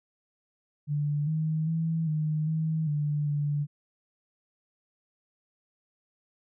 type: tone with pitch steps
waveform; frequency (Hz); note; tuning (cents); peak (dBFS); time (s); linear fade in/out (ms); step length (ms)
sine; 146.9 / 157.2 / 162.7 / 154 / 158.8 / 147.9 / 146.1; D3 / D#3 / E3 / D#3 / D#3 / D3 / D3; +1 / +18 / -22 / -17 / +36 / +13 / -9; -25; 0.87-3.67; 50; 400
effects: none